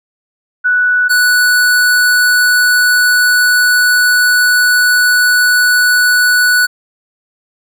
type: tone pair in turn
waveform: sine / square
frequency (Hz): 1479 / 1479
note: F#6 / F#6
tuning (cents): -1 / -1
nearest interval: unison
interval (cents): 0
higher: neither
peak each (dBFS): -8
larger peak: neither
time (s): 0.64-1.09 / 1.09-6.67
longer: second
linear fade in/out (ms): 20
effects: none